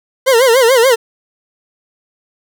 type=tone with vibrato; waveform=40% pulse; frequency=493.9 Hz; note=B4; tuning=in tune; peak=-6 dBFS; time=0.26-0.96 s; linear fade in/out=20 ms; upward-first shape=sine; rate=6.9 Hz; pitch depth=160 cents each way; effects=none